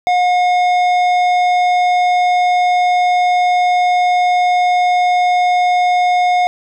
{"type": "tone with tanh clipping", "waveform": "sine", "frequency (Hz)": 720, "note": "F#5", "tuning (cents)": -47, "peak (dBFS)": -12, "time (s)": [0.07, 6.47], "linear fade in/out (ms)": 0, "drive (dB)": 12, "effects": []}